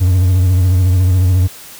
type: tone with vibrato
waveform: triangle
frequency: 91.5 Hz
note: F#2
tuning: 19 cents flat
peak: -6 dBFS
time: 0-1.48 s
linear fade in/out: 20 ms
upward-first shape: sine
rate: 14 Hz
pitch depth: 64 cents each way
effects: white hiss -35 dBFS RMS until 1.79 s